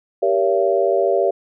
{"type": "chord", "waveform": "sine", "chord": "G diminished seventh", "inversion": "none", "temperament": "just", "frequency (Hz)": [392, 470.4, 564.5, 677.4], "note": ["G4", "Bb4", "Db5", "Fb5"], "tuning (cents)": [0, 16, 31, 47], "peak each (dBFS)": [-19, -22, -19, -20], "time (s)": [0.22, 1.31], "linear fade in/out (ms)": 10, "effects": []}